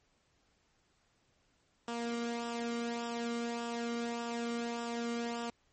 sawtooth tone with flanger, 235 Hz, A#3, 14 cents sharp, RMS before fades -37 dBFS, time 1.88-5.5 s, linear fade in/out 2 ms, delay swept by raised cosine 0.46 to 1.18 ms, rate 1.7 Hz, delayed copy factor -0.55, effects pink hiss -73 dBFS RMS until 5.72 s + MP3 32 kbps

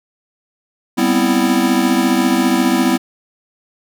square chord, C major seventh, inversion second, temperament equal, 196 / 246.9 / 261.6 / 329.6 Hz, G3 / B3 / C4 / E4, 0 / 0 / 0 / 0 cents, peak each -21 / -17 / -19 / -18 dBFS, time 0.97-2.98 s, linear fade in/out 20 ms, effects none

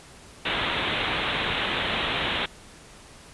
white low-pass noise, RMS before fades -27 dBFS, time 0.45-2.46 s, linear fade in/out 5 ms, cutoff 3800 Hz, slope 96 dB/octave, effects pink hiss -48 dBFS RMS until 3.33 s + resampled to 24000 Hz

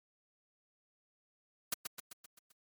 white noise with echo, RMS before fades -33 dBFS, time 1.72-1.74 s, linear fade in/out 5 ms, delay 130 ms, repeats 6, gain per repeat -5 dB, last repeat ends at 2.52 s, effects high-pass 150 Hz 12 dB/octave + MP3 96 kbps

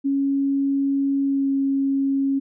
sine tone with pitch glide, 276.3 to 273.6 Hz, C#4 to C#4, -6 to -23 cents, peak -18 dBFS, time 0.04-2.4 s, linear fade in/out 20 ms, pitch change -17 cents, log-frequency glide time 1.24-1.5 s, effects none

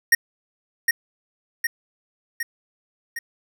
square tone with echo, 1864.7 Hz, A#6, in tune, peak -12 dBFS, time 0.12-0.15 s, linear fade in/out 5 ms, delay 760 ms, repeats 4, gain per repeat -4 dB, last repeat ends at 3.19 s, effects 9-bit

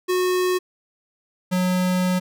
square tone pair in turn, 365.2 / 182.6 Hz, F#4 / F#3, -23 / -23 cents, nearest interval octave, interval 1200 cents, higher first, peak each -19 dBFS, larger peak neither, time 0.08-0.59 / 1.51-2.2 s, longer second, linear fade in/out 20 ms, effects none

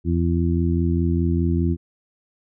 harmonic tone, 84.9 Hz, F2, 48 cents flat, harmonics 1 / 2 / 3 / 4, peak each -20 / -23 / -25 / -26 dBFS, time 0.04-1.77 s, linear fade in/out 50 ms, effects none

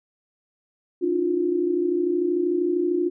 sine tone cluster, 293.4 / 320.7 / 353.7 Hz, D4 / E4 / F4, -2 / -48 / +22 cents, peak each -27 / -29 / -21 dBFS, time 1.01-3.1 s, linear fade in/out 20 ms, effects none

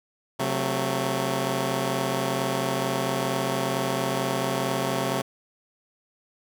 10% pulse chord, F# diminished, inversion second, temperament just, 133.2 / 185 / 222 Hz, C3 / F#3 / A3, +31 / 0 / +16 cents, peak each -19 / -22 / -23 dBFS, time 0.39-5.22 s, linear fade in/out 10 ms, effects none

